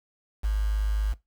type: tone with quantisation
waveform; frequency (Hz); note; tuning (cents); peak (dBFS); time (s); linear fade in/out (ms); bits
sine; 52; G#1; +3; -22; 0.43-1.14; 20; 7
effects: noise-tail reverb RT60 0.2 s tail -19 dB re dry